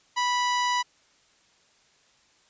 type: tone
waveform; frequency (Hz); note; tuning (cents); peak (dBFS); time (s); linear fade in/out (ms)
sawtooth; 984; B5; -7; -19; 0.16-0.83; 20
effects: white hiss -62 dBFS RMS until 2.49 s + resampled to 16000 Hz